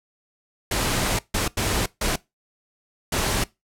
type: noise bursts at uneven times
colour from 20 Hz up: pink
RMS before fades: -23 dBFS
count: 5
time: 0.71-1.19 / 1.34-1.48 / 1.57-1.86 / 2.01-2.16 / 3.12-3.44 s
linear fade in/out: 5 ms
effects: noise-tail reverb RT60 0.2 s tail -21 dB re dry + low-pass 12000 Hz 12 dB/octave